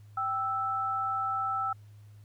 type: tone pair together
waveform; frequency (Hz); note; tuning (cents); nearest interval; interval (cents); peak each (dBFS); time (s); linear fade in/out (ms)
sine; 780.6 / 1318.5; G5 / E6; -8 / 0; major sixth; 908; -34 / -29; 0.17-1.73; 5
effects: added 104 Hz sine -49 dBFS peak until 2.24 s + pink hiss -68 dBFS RMS until 2.24 s